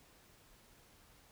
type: silence
effects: pink hiss -64 dBFS RMS until 1.31 s